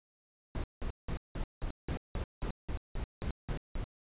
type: noise bursts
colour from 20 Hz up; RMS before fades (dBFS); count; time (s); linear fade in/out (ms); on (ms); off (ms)
brown; -35; 13; 0.55-3.841; 0; 87; 180
effects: resampled to 8000 Hz